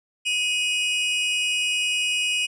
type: tone pair together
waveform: 45% pulse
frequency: 2508 / 2902 Hz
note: D#7 / F#7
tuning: +13 / -34 cents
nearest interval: minor third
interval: 253 cents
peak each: -24 dBFS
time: 0.25-2.47 s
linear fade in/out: 20 ms
effects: resampled to 22050 Hz